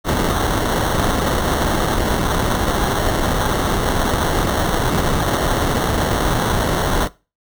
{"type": "noise with sample-and-hold", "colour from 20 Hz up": "pink", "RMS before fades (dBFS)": -18, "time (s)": [0.04, 7.09], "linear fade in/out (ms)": 50, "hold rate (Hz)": 2450, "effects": ["noise-tail reverb RT60 0.3 s tail -20 dB re dry"]}